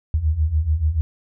sine beating tone pair, 73.6 / 80.5 Hz, D2 / E2, +4 / -41 cents, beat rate 6.9 Hz, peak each -22 / -18 dBFS, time 0.14-1.01 s, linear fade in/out 0 ms, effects none

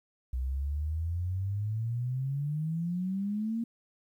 sine exponential sweep, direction up, 61.9 to 234.2 Hz, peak -29 dBFS, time 0.33-3.64 s, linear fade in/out 5 ms, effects 11-bit

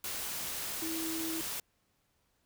sine tone in noise, 324.8 Hz, E4, 26 cents flat, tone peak -36 dBFS, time 0.82-1.41 s, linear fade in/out 2 ms, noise white, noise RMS -38 dBFS, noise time 0.04-1.6 s, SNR -1 dB, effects pink hiss -75 dBFS RMS until 2.45 s

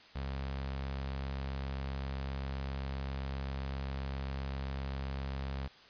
sawtooth tone with notch filter, 67.6 Hz, C#2, 43 cents flat, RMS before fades -38 dBFS, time 0.15-5.68 s, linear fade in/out 10 ms, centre 330 Hz, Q 2, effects white hiss -57 dBFS RMS until 5.89 s + resampled to 11025 Hz

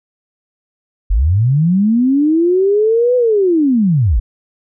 sine linear two-way sweep, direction up then down, 40.95 to 504 to 40.95 Hz, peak -9 dBFS, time 1.1-4.2 s, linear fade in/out 10 ms, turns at 3.16 s, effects none

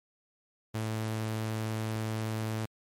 sawtooth tone, 110 Hz, A2, in tune, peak -27 dBFS, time 0.74-2.66 s, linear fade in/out 10 ms, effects MP3 64 kbps

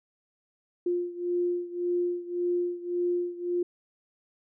sine beating tone pair, 351.6 / 353.4 Hz, F4 / F4, +12 / +21 cents, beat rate 1.8 Hz, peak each -28 / -31 dBFS, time 0.86-3.63 s, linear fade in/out 5 ms, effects none

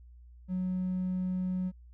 triangle tone, 183.9 Hz, F#3, 10 cents flat, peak -26 dBFS, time 0.48-1.72 s, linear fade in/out 50 ms, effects tanh soft clip ceiling -25 dBFS + added 60 Hz sine -50 dBFS peak until 1.93 s

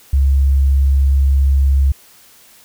sine tone, 68.4 Hz, C#2, 23 cents flat, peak -9 dBFS, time 0.13-1.92 s, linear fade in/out 5 ms, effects white hiss -46 dBFS RMS until 2.64 s

